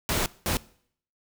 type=noise bursts at uneven times; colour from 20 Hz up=pink; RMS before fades=-26 dBFS; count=2; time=0.09-0.26 / 0.46-0.57 s; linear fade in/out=0 ms; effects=noise-tail reverb RT60 0.6 s tail -21 dB re dry